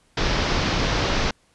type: low-pass noise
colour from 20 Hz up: pink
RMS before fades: -22 dBFS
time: 0.17-1.31 s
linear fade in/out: 5 ms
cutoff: 5800 Hz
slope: 48 dB/octave
effects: pink hiss -61 dBFS RMS until 1.54 s + resampled to 24000 Hz